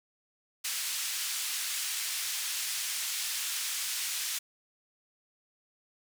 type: band-pass noise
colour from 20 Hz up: white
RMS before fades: -34 dBFS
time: 0.64-4.39 s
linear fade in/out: 10 ms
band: 1900 to 10000 Hz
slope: 12 dB/octave
effects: none